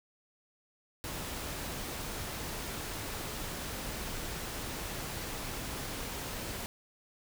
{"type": "noise", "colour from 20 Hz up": "pink", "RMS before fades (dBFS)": -39, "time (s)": [1.04, 6.66], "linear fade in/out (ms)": 0, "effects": []}